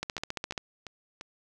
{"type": "two click trains", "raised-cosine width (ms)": 0.2, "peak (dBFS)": [-23, -15], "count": [4, 9], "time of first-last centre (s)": [[0.18, 1.211], [0.03, 0.578]], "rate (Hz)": [2.91, 14.6], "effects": []}